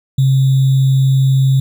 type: tone with sample-and-hold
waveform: sine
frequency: 133.7 Hz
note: C3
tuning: 38 cents sharp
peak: -8 dBFS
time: 0.18-1.6 s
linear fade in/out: 5 ms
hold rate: 3675 Hz
effects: none